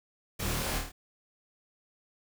pink noise with echo, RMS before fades -35 dBFS, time 0.39-0.79 s, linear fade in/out 10 ms, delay 26 ms, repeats 5, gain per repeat -3 dB, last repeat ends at 0.92 s, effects none

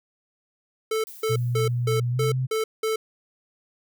square tone bursts, 440 Hz, A4, in tune, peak -23 dBFS, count 7, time 0.91-2.96 s, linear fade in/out 5 ms, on 130 ms, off 190 ms
violet noise with exponential decay, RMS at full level -40 dBFS, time 1.07-2.22 s, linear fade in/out 0 ms, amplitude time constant 250 ms
sine tone with pitch glide, 121.2 to 129.15 Hz, B2 to C3, -32 to -22 cents, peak -22 dBFS, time 1.29-2.47 s, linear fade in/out 20 ms, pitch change +110 cents, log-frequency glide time 2.11-2.19 s
effects none

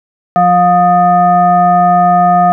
sine tone with frequency modulation, 710 Hz, F5, 28 cents sharp, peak -5 dBFS, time 0.36-2.52 s, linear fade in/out 0 ms, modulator 533 Hz, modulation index 0.76, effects none

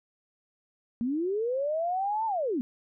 sine linear two-way sweep, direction up then down, 224.6 to 908 to 224.6 Hz, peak -26 dBFS, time 1.01-2.61 s, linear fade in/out 0 ms, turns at 2.26 s, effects none

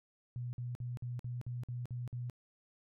sine tone bursts, 122.2 Hz, B2, 18 cents flat, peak -37 dBFS, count 9, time 0.36-2.298 s, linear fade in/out 0 ms, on 170 ms, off 51 ms, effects none

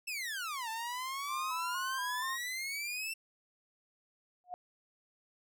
sawtooth exponential two-way sweep, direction down then up, 2698 to 880 to 2698 Hz, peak -33 dBFS, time 0.07-3.14 s, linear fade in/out 10 ms, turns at 0.69 s
sine tone with vibrato, 1029 Hz, C6, 29 cents flat, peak -36 dBFS, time 1.27-2.38 s, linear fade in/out 50 ms, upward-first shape square, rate 2.1 Hz, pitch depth 52 cents each way
sine tone with exponential growth, 720 Hz, F#5, 47 cents flat, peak -34 dBFS, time 4.44-4.54 s, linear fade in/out 0 ms, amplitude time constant 21 ms
effects none

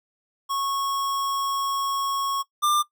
square tone pair in turn, 1100 / 1193.4 Hz, C#6 / D6, -14 / +27 cents, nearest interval minor second, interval 141 cents, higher second, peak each -25 / -19 dBFS, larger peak second, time 0.49-2.43 / 2.62-2.83 s, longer first, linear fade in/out 20 ms, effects noise-tail reverb RT60 0.1 s tail -19 dB re dry

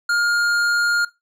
sine tone with tanh clipping, 1414 Hz, F6, 21 cents sharp, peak -18 dBFS, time 0.09-1.05 s, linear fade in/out 5 ms, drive 13 dB, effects noise-tail reverb RT60 0.2 s tail -17 dB re dry

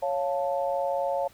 sine chord, Db augmented, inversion none, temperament equal, 554.4 / 698.5 / 880 Hz, Db5 / F5 / A5, 0 / 0 / 0 cents, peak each -27 / -30 / -32 dBFS, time 0.02-1.28 s, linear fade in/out 10 ms, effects pink hiss -56 dBFS RMS until 1.33 s

